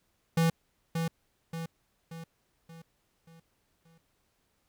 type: tone with echo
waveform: square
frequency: 164.81 Hz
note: E3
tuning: in tune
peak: -23 dBFS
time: 0.37-0.5 s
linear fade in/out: 5 ms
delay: 580 ms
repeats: 6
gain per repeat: -6 dB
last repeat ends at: 3.98 s
effects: pink hiss -74 dBFS RMS until 4.68 s